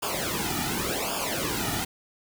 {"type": "noise with flanger", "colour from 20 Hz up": "pink", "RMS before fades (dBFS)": -29, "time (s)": [0.02, 1.85], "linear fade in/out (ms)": 10, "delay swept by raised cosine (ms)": [0.5, 1.9], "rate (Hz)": 0.89, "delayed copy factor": -0.85, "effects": []}